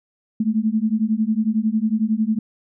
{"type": "beating tone pair", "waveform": "sine", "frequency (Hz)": [213, 224], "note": ["G#3", "A3"], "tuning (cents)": [44, 31], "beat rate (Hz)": 11, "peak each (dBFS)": -20, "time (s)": [0.4, 2.39], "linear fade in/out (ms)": 5, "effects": []}